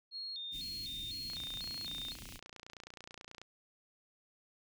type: tone with vibrato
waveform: sine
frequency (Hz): 3951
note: B7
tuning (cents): 0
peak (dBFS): -40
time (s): 0.11-2.16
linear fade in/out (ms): 50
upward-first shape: square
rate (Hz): 2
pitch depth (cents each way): 140
type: band-stop noise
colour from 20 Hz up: pink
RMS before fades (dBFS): -50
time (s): 0.51-2.4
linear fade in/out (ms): 50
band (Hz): 330 to 2300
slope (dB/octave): 48
type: click train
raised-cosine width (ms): 0.2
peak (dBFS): -31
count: 63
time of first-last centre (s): 1.3-3.416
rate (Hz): 29.3
effects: none